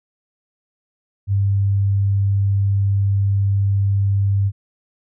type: tone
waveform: sine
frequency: 99.2 Hz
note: G2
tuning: 21 cents sharp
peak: -14 dBFS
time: 1.27-4.52 s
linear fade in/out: 50 ms
effects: none